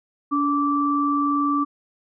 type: tone pair together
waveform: sine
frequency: 286.9 / 1165 Hz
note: D4 / D6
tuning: -40 / -14 cents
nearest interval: 2 octaves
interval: 2426 cents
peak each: -21 dBFS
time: 0.31-1.65 s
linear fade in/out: 20 ms
effects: none